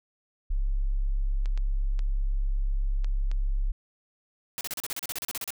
sine tone, 33.96 Hz, C#1, 35 cents flat, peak -23 dBFS, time 0.5-3.72 s, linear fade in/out 10 ms
clicks, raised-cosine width 0.2 ms, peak -26 dBFS, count 5, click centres 1.458 / 1.576 / 1.992 / 3.045 / 3.315 s
white noise bursts, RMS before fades -33 dBFS, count 15, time 4.58-5.505 s, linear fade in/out 0 ms, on 29 ms, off 35 ms
effects none

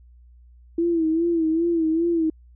sine tone with vibrato, 329.6 Hz, E4, in tune, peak -18 dBFS, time 0.78-2.3 s, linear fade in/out 5 ms, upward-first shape sine, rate 2.5 Hz, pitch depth 72 cents each way, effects added 60 Hz sine -47 dBFS peak until 2.55 s

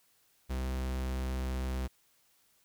45% pulse tone, 64.6 Hz, C2, 21 cents flat, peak -32 dBFS, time 0.49-1.88 s, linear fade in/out 20 ms, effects white hiss -69 dBFS RMS until 2.64 s

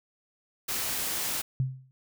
white noise, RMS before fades -31 dBFS, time 0.68-1.42 s, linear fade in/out 10 ms
sine tone with exponential decay, 130.81 Hz, C3, in tune, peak -21 dBFS, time 1.6-1.91 s, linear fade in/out 0 ms, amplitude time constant 67 ms
effects none

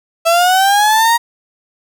35% pulse linear sweep, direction up, 658 to 947 Hz, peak -7 dBFS, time 0.25-1.18 s, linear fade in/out 20 ms, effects none

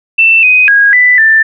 sine tone with pitch steps, 2671 / 2504 / 1641 / 1988 / 1775 Hz, E7 / D#7 / G#6 / B6 / A6, +22 / +10 / -21 / +11 / +15 cents, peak -3 dBFS, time 0.18-1.43 s, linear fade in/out 10 ms, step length 250 ms, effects none

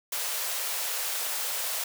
white high-pass noise, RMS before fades -31 dBFS, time 0.12-1.84 s, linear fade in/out 5 ms, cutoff 460 Hz, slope 48 dB/octave, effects none

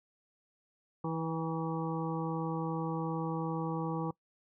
harmonic tone with a mistuned harmonic, 162.6 Hz, E3, 23 cents flat, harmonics 1 / 2 / 3 / 5 / 6 / 7, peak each -35 / -38 / -40 / -42 / -43 / -43 dBFS, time 1.04-4.11 s, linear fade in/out 5 ms, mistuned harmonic 6, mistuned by -34 cents, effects noise-tail reverb RT60 0.1 s tail -22 dB re dry

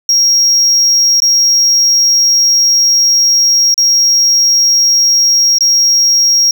triangle tone with dropouts, 5600 Hz, F8, 4 cents sharp, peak -5 dBFS, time 0.09-6.51 s, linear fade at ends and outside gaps 2 ms, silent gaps 1.202-1.22 / 3.742-3.778 / 5.585-5.607 s, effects none

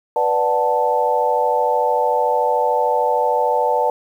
sine chord, B minor seventh, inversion none, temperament equal, 493.9 / 587.3 / 740 / 880 Hz, B4 / D5 / F#5 / A5, 0 / 0 / 0 / 0 cents, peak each -20 / -21 / -23 / -18 dBFS, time 0.16-3.9 s, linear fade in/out 2 ms, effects 8-bit

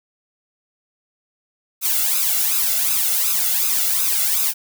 blue noise with flanger, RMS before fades -19 dBFS, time 1.81-4.54 s, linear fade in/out 50 ms, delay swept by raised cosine 0.78 to 1.47 ms, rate 2.7 Hz, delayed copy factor +0.95, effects none

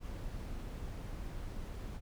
brown noise, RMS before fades -42 dBFS, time 0-2.01 s, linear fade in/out 50 ms, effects none

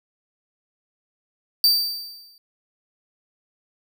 45% pulse tone with exponential decay, 4645 Hz, D8, 20 cents flat, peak -11 dBFS, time 1.64-2.38 s, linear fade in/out 1 ms, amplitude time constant 160 ms, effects none

